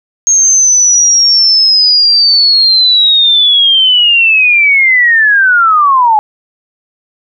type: linear sweep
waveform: sine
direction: down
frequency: 6490 to 830.6 Hz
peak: -4 dBFS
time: 0.27-6.19 s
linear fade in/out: 0 ms
effects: none